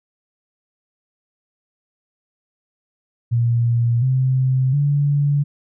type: tone with pitch steps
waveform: sine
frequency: 118.1 / 130.29 / 143.73 Hz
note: A#2 / C3 / D3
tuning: +23 / -7 / -37 cents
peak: -14 dBFS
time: 3.31-5.44 s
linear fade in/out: 20 ms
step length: 710 ms
effects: none